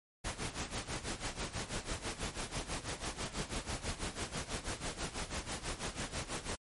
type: noise with tremolo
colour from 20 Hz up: pink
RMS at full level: -37 dBFS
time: 0.24-6.56 s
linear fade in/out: 10 ms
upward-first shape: sine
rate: 6.1 Hz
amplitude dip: 80%
effects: MP3 48 kbps